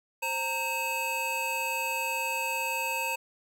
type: tone cluster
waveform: square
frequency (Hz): 527 / 922 / 2577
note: C5 / A#5 / E7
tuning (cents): +12 / -19 / -40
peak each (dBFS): -39 / -33 / -32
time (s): 0.22-3.16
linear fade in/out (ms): 10
effects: none